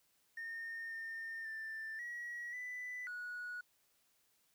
triangle tone with pitch steps, 1829 / 1815 / 1777 / 1915 / 1990 / 1461 Hz, A#6 / A#6 / A6 / A#6 / B6 / F#6, -33 / -47 / +17 / +46 / +13 / -22 cents, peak -39 dBFS, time 0.37-3.61 s, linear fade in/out 5 ms, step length 540 ms, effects tanh soft clip ceiling -38 dBFS + white hiss -75 dBFS RMS until 4.54 s

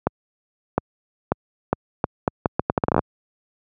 accelerating click train, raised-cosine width 1 ms, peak -3 dBFS, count 17, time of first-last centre 0.07-2.992 s, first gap 710 ms, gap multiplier 0.76, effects high-pass 80 Hz 12 dB/octave

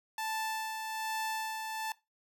sawtooth tone with tremolo, 880 Hz, A5, in tune, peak -29 dBFS, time 0.18-1.92 s, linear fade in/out 2 ms, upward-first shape sine, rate 1.2 Hz, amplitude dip 40%, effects noise-tail reverb RT60 0.2 s tail -18 dB re dry

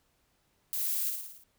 violet noise with echo, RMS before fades -33 dBFS, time 0.73-1.1 s, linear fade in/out 0 ms, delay 56 ms, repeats 6, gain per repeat -4 dB, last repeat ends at 1.436 s, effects pink hiss -72 dBFS RMS until 1.58 s

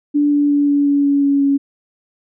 sine tone with pitch steps, 291.5 / 289.7 / 287.8 / 286 / 284.2 / 282.4 / 280.6 / 278.8 Hz, D4 / D4 / D4 / D4 / C#4 / C#4 / C#4 / C#4, -13 / -24 / -35 / -46 / +43 / +32 / +21 / +10 cents, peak -11 dBFS, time 0.14-1.58 s, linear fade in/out 20 ms, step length 180 ms, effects none

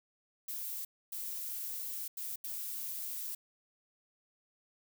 violet noise bursts at uneven times, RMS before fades -40 dBFS, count 4, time 0.48-0.85 / 1.12-2.08 / 2.17-2.36 / 2.44-3.35 s, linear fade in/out 5 ms, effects none

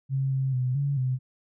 sine tone with pitch steps, 134.9 / 133.4 / 126.8 / 141.1 / 128.6 Hz, C#3 / C3 / B2 / C#3 / C3, -47 / +34 / +46 / +31 / -30 cents, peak -23 dBFS, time 0.09-1.19 s, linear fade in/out 50 ms, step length 220 ms, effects none

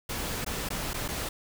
pink noise with dropouts, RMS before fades -33 dBFS, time 0.09-1.29 s, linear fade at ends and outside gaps 5 ms, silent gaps 0.447-0.463 / 0.689-0.703 / 0.934-0.941 / 1.08-1.086 s, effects none

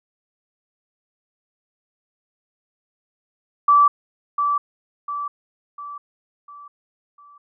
sine tone with echo, 1159 Hz, D6, 23 cents flat, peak -10 dBFS, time 3.68-3.88 s, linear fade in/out 5 ms, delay 700 ms, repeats 5, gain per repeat -7 dB, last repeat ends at 7.38 s, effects none

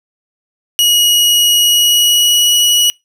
sawtooth tone with pitch glide, 2902 to 2922 Hz, F#7 to F#7, -34 to -22 cents, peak -5 dBFS, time 0.79-2.9 s, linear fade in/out 0 ms, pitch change +12 cents, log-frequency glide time 1.61-2.55 s, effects noise-tail reverb RT60 0.2 s tail -25 dB re dry

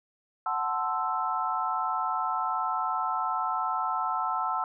sine chord, F# half-diminished seventh, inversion none, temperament equal with one note detuned, 740 / 880 / 1041.1 / 1318.5 Hz, F#5 / A5 / C6 / E6, 0 / 0 / -9 / 0 cents, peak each -33 / -32 / -33 / -30 dBFS, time 0.46-4.64 s, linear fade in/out 2 ms, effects none

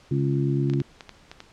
harmonic tone, 69.3 Hz, C#2, in tune, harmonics 2 / 3 / 4 / 5, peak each -22 / -32 / -29 / -28 dBFS, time 0.11-0.82 s, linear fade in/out 5 ms
clicks, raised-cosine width 0.2 ms, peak -21 dBFS, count 7, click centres 0.699 / 0.736 / 0.802 / 1.008 / 1.093 / 1.315 / 1.404 s
effects pink hiss -54 dBFS RMS until 1.52 s + low-pass 6000 Hz 12 dB/octave

